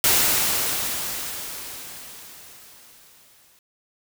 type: noise with exponential decay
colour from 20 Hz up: white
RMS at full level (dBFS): -17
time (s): 0.04-3.59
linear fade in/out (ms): 1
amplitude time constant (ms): 770
effects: none